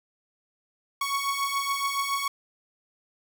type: beating tone pair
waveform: sawtooth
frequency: 1107 / 1114.1 Hz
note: C#6 / C#6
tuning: -3 / +8 cents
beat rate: 7.1 Hz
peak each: -27 / -24 dBFS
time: 1.01-2.28 s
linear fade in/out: 5 ms
effects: none